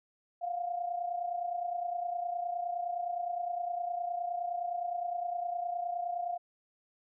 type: tone pair together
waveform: sine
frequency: 698.5 / 728.2 Hz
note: F5 / F#5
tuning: 0 / -28 cents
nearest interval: minor second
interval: 72 cents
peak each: -33 / -39 dBFS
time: 0.41-6.38 s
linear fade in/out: 20 ms
effects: none